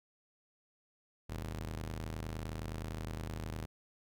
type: ring-modulated tone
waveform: sawtooth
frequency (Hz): 79.4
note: D#2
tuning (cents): +36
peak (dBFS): -32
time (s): 1.29-3.66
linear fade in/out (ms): 10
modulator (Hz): 24.3
effects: none